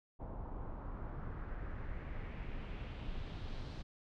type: noise with low-pass filter sweep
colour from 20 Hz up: brown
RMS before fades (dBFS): -43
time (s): 0.19-3.83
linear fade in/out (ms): 20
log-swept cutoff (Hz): 850 to 4600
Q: 2.2
effects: none